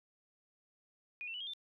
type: tone with pitch steps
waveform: sine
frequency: 2458 / 2696 / 2957 / 3243 / 3557 Hz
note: D#7 / E7 / F#7 / G#7 / A7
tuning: -22 / +38 / -2 / -42 / +18 cents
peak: -40 dBFS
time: 1.21-1.535 s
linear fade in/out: 0 ms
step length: 65 ms
effects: none